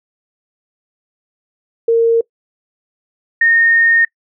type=tone pair in turn; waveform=sine; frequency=460 / 1840 Hz; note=A#4 / A#6; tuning=-23 / -23 cents; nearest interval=2 octaves; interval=2400 cents; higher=second; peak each=-8 dBFS; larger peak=neither; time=1.88-2.21 / 3.41-4.05 s; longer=second; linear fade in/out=5 ms; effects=noise-tail reverb RT60 0.1 s tail -23 dB re dry